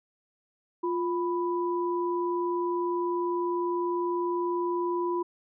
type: tone pair together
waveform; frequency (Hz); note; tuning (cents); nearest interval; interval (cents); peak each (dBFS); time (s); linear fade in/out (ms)
sine; 350.3 / 990; F4 / B5; +5 / +4; octave + tritone; 1799; -27 / -31; 0.83-5.23; 10
effects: none